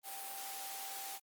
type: tone in noise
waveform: sine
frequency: 784 Hz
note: G5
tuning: in tune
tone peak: -48 dBFS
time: 0.03-1.2 s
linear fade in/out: 50 ms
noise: white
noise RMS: -45 dBFS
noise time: 0.03-1.2 s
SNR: -6 dB
effects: high-pass 400 Hz 12 dB/octave + Opus 32 kbps